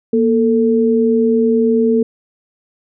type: tone pair together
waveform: sine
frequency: 235.5 / 444.6 Hz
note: A#3 / A4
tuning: +18 / +18 cents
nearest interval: major seventh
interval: 1100 cents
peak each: -13 dBFS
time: 0.13-2.03 s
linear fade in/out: 5 ms
effects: none